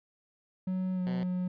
triangle tone with pitch glide, 185.7 to 181.67 Hz, F#3 to F#3, +7 to -31 cents, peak -27 dBFS, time 0.67-1.48 s, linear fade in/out 5 ms, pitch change -38 cents, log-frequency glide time 0.94-1.02 s
10% pulse tone, 125.6 Hz, B2, 30 cents sharp, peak -31 dBFS, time 1.07-1.23 s, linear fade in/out 0 ms
effects resampled to 11025 Hz

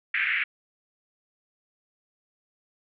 white band-pass noise, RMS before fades -26 dBFS, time 0.14-0.44 s, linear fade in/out 5 ms, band 1600 to 2500 Hz, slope 48 dB/octave, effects none

